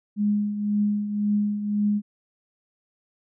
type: tone with tremolo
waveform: sine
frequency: 207.2 Hz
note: G#3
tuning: 4 cents flat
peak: -18 dBFS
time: 0.16-2.02 s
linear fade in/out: 50 ms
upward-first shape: triangle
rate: 1.9 Hz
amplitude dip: 65%
effects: none